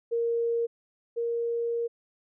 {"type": "tone pair in turn", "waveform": "sine", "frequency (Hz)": [466.2, 467.9], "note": ["A#4", "A#4"], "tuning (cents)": [0, 6], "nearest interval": "unison", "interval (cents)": 6, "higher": "second", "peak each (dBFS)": [-24, -26], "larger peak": "first", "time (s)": [[0.11, 0.67], [1.16, 1.88]], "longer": "second", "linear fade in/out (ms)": 20, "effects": []}